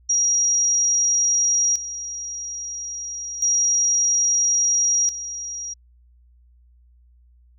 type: tone with tremolo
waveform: sine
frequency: 5710 Hz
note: F8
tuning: 37 cents sharp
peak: -16 dBFS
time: 0.09-5.74 s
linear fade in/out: 10 ms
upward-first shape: square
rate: 0.3 Hz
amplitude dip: 75%
effects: added 60 Hz sine -51 dBFS peak until 7.58 s